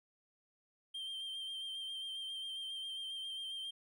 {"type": "tone with vibrato", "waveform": "triangle", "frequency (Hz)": 3161, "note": "G7", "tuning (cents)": 14, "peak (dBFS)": -39, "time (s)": [0.94, 3.71], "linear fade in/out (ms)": 10, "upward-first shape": "sine", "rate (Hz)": 7.4, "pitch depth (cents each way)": 25, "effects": []}